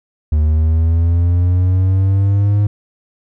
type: linear sweep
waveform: triangle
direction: up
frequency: 75.2 to 103.83 Hz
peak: -8 dBFS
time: 0.32-2.67 s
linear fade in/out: 5 ms
effects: none